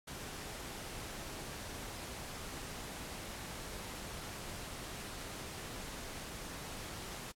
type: noise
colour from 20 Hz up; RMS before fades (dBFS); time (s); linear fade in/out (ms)
pink; -45; 0.07-7.32; 10
effects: low-pass 12000 Hz 12 dB/octave + AAC 64 kbps